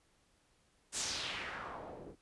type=noise with low-pass filter sweep; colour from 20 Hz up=white; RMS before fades=-42 dBFS; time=0.92-2.16 s; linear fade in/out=50 ms; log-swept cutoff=8700 to 320 Hz; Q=2.1; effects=pink hiss -72 dBFS RMS until 2.21 s + resampled to 24000 Hz